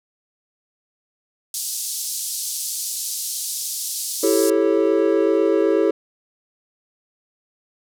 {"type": "band-pass noise", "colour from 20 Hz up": "white", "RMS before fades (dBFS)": -27, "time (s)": [1.54, 4.5], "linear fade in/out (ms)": 2, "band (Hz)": [4400, 12000], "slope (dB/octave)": 24}
{"type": "chord", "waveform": "triangle", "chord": "A dominant seventh", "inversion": "second", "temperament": "equal with one note detuned", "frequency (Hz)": [329.6, 392, 440, 549.9], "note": ["E4", "G4", "A4", "C#5"], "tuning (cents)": [0, 0, 0, -14], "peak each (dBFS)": [-18, -18, -18, -21], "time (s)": [4.23, 5.91], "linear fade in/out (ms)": 5}
{"effects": []}